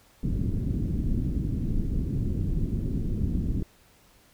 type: low-pass noise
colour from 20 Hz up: pink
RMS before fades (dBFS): -27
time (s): 0.23-3.63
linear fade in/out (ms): 2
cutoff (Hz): 280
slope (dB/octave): 24
effects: pink hiss -59 dBFS RMS until 4.33 s